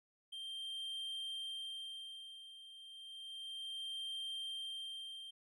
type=tone with tremolo; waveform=triangle; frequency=3163 Hz; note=G7; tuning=15 cents sharp; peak=-39 dBFS; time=0.32-5.31 s; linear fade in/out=10 ms; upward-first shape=sine; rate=0.32 Hz; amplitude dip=75%; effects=none